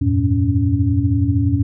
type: tone cluster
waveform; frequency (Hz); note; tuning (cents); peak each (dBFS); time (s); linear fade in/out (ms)
sine; 86.2 / 98.6 / 114.9 / 280.8; F2 / G2 / A#2 / C#4; -22 / +11 / -25 / +22; -19; 0.01-1.63; 10
effects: none